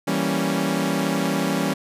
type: chord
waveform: sawtooth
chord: E diminished seventh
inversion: none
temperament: equal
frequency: 164.81 / 196 / 233.1 / 277.2 Hz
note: E3 / G3 / Bb3 / Db4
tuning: 0 / 0 / 0 / 0 cents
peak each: -23 / -21 / -25 / -21 dBFS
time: 0.07-1.74 s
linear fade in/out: 10 ms
effects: resampled to 32000 Hz